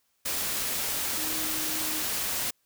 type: tone in noise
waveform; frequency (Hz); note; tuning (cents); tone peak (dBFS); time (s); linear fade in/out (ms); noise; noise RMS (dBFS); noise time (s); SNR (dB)
sine; 311.1; D#4; 0; -39; 1.17-2.03; 10; white; -30; 0.25-2.51; -12
effects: white hiss -72 dBFS RMS until 2.65 s